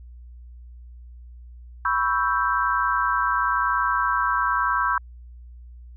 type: chord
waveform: sine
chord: C# half-diminished seventh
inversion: third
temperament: equal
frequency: 987.8 / 1108.7 / 1318.5 / 1568 Hz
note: B5 / C#6 / E6 / G6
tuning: 0 / 0 / 0 / 0 cents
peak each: -25 dBFS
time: 1.85-4.98 s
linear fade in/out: 2 ms
effects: added 60 Hz sine -40 dBFS peak until 5.96 s